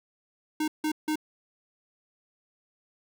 square tone bursts, 307.9 Hz, D#4, 18 cents flat, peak -26 dBFS, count 3, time 0.6-1.157 s, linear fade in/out 5 ms, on 79 ms, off 160 ms, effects none

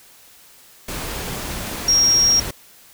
sine tone in noise, 5600 Hz, F8, 4 cents sharp, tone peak -12 dBFS, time 1.88-2.4 s, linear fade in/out 5 ms, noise pink, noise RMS -28 dBFS, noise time 0.88-2.51 s, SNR +13 dB, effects white hiss -48 dBFS RMS until 2.93 s

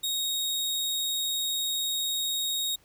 sawtooth tone, 3756 Hz, A#7, 12 cents sharp, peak -24 dBFS, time 0.03-2.76 s, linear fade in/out 10 ms, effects pink hiss -62 dBFS RMS until 2.84 s

